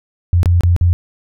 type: tone with dropouts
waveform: sine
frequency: 87.31 Hz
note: F2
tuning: in tune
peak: -8 dBFS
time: 0.33-0.93 s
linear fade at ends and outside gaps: 0 ms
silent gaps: 0.431-0.458 / 0.608-0.635 / 0.764-0.811 s
effects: none